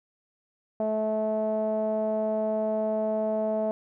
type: tone with low-pass filter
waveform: sawtooth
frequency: 216.8 Hz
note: A3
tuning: 25 cents flat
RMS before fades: -27 dBFS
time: 0.8-3.71 s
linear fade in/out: 0 ms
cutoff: 690 Hz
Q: 8.1
effects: none